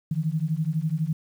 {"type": "beating tone pair", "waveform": "sine", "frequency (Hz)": [152.1, 164.1], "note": ["D#3", "E3"], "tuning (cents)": [-39, -8], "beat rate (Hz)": 12, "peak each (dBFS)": -26, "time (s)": [0.11, 1.13], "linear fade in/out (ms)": 5, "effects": ["9-bit"]}